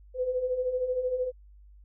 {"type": "beating tone pair", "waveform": "sine", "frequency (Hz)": [494.5, 507.5], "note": ["B4", "B4"], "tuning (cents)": [2, 47], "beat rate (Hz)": 13, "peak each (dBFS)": [-34, -27], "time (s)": [0.14, 1.32], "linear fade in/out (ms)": 50, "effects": ["added 50 Hz sine -50 dBFS peak until 1.84 s"]}